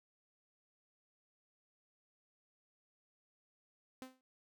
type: tone with exponential decay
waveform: sawtooth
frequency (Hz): 258.9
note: C4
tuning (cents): -18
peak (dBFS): -39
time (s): 4.02-4.21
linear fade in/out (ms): 0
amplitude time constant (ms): 41
effects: none